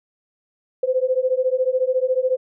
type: beating tone pair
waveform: sine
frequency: 507 / 521 Hz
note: B4 / C5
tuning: +45 / -7 cents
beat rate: 14 Hz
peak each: -20 dBFS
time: 0.83-2.37 s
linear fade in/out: 5 ms
effects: none